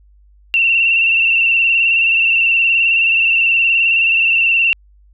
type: tone with vibrato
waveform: sine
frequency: 2709 Hz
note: E7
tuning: 47 cents sharp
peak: -10 dBFS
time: 0.54-4.73 s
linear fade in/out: 0 ms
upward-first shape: square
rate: 19 Hz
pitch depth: 31 cents each way
effects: added 50 Hz sine -45 dBFS peak until 5.13 s